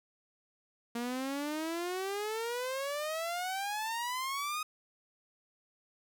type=exponential sweep; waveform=sawtooth; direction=up; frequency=233.1 to 1259 Hz; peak=-30 dBFS; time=0.95-4.63 s; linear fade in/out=5 ms; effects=none